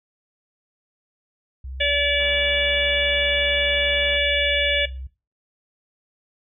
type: tone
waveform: sine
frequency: 65.41 Hz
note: C2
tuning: in tune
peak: -31 dBFS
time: 1.64-5.07 s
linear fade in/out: 5 ms
type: harmonic tone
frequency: 575 Hz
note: D5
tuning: 37 cents flat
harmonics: 1 / 3 / 4 / 5 / 6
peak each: -24 / -24 / -24 / -24 / -24 dBFS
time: 1.8-4.86 s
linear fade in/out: 10 ms
type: click train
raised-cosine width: 0.5 ms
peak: -30 dBFS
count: 398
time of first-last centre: 2.2-4.165 s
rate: 202 Hz
effects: noise-tail reverb RT60 0.3 s tail -17 dB re dry